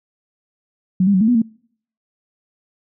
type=tone with pitch steps; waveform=sine; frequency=185.1 / 201.5 / 186.1 / 219.7 / 244.9 / 226.1 Hz; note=F#3 / G3 / F#3 / A3 / B3 / A3; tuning=+1 / +48 / +10 / -2 / -14 / +47 cents; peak=-11 dBFS; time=1-1.42 s; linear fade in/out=5 ms; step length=70 ms; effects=noise-tail reverb RT60 0.6 s tail -26 dB re dry